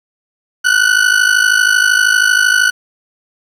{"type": "ring-modulated tone", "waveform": "40% pulse", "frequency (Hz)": 1486, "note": "F#6", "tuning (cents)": 7, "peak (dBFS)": -5, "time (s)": [0.64, 2.71], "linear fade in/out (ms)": 20, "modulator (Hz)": 26.4, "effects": ["low-pass 10000 Hz 12 dB/octave", "7-bit"]}